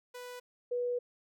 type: tone pair in turn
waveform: sawtooth / sine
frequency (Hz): 493.9 / 488.5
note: B4 / B4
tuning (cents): 0 / -19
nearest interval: unison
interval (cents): 19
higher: first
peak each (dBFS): -39 / -30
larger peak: second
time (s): 0.14-0.4 / 0.71-0.99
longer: second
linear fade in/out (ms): 10
effects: none